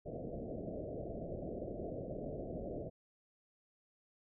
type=low-pass noise; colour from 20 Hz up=white; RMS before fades=-43 dBFS; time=0.05-2.9 s; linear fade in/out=20 ms; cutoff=670 Hz; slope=96 dB/octave; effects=none